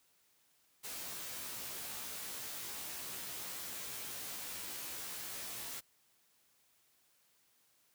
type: noise with comb filter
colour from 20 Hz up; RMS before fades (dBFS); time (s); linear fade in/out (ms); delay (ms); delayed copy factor
white; -44; 0.83-5.81; 20; 16; +0.85
effects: white hiss -72 dBFS RMS until 7.94 s + high-pass 60 Hz 12 dB/octave